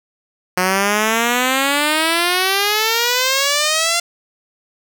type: exponential sweep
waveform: 5% pulse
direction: up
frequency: 180.2 to 695 Hz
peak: -3 dBFS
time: 0.57-4 s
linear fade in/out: 5 ms
effects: none